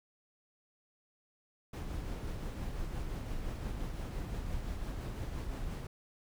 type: noise with tremolo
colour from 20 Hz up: brown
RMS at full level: -37 dBFS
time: 1.73-5.87 s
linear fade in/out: 5 ms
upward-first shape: triangle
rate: 5.8 Hz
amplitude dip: 35%
effects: none